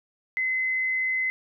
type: tone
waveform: sine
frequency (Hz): 2044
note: C7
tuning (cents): -41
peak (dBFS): -23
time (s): 0.37-1.3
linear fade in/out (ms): 0
effects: none